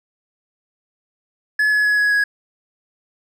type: tone with pitch steps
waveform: triangle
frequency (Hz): 1707 / 1696.2 / 1685.4 / 1674.8 / 1664.2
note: G#6 / G#6 / G#6 / G#6 / G#6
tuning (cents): +47 / +36 / +25 / +14 / +3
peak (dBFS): -12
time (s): 1.59-2.24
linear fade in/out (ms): 5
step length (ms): 130
effects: none